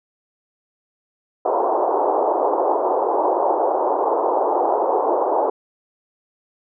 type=band-pass noise; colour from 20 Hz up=white; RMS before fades=-19 dBFS; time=1.45-5.5 s; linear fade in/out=5 ms; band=340 to 960 Hz; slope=48 dB/octave; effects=none